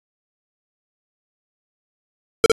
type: tone with echo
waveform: square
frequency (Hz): 452.7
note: A4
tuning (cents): +49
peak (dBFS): -9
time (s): 2.44-2.46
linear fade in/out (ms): 0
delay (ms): 57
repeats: 1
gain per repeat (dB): -3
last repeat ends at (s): 2.517
effects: resampled to 24000 Hz